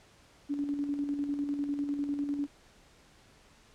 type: tone with tremolo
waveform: sine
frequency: 286.3 Hz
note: D4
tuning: 44 cents flat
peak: -28 dBFS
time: 0.49-2.47 s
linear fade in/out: 20 ms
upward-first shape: square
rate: 10 Hz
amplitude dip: 45%
effects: pink hiss -60 dBFS RMS until 3.74 s + low-pass 8000 Hz 12 dB/octave